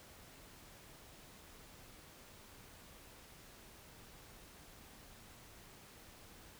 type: silence
effects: pink hiss -58 dBFS RMS until 6.59 s